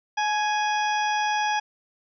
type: harmonic tone with a mistuned harmonic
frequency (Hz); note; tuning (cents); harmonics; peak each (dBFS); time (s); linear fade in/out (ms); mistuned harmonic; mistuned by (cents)
830.6; G#5; 0; 1 / 2 / 3 / 4 / 6 / 7; -23 / -29 / -33 / -35 / -39 / -40; 0.17-1.6; 10; 1; +32
effects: none